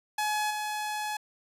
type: tone with level steps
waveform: sawtooth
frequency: 847 Hz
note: G#5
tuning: 34 cents sharp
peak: -23 / -27 dBFS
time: 0.18-1.17 s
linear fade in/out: 5 ms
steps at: 0.5 s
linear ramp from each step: 10 ms
effects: resampled to 32000 Hz